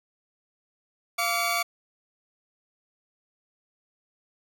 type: tone cluster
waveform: sawtooth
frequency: 693 / 1161 / 2257 Hz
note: F5 / D6 / C#7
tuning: -14 / -20 / +31 cents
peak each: -25 dBFS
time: 1.18-1.63 s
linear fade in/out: 10 ms
effects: none

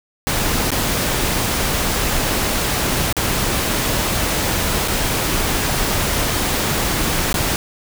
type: noise with dropouts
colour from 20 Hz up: pink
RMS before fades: -19 dBFS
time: 0.27-7.56 s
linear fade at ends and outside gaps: 0 ms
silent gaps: 0.705-0.717 / 3.126-3.167 / 4.877-4.882 / 7.328-7.342 s
effects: none

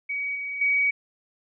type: tone with level steps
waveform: sine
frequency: 2262 Hz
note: C#7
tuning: 34 cents sharp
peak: -26 / -29 / -19 dBFS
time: 0.09-0.91 s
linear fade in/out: 10 ms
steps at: 0.35 / 0.61 s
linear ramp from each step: 5 ms
effects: none

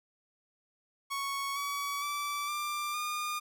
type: tone with pitch steps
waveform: sawtooth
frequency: 1108.7 / 1134 / 1159.8 / 1186.2 / 1213.2 Hz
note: C#6 / C#6 / D6 / D6 / D#6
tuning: 0 / +39 / -22 / +17 / -44 cents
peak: -29 dBFS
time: 1.1-3.4 s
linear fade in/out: 20 ms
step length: 460 ms
effects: none

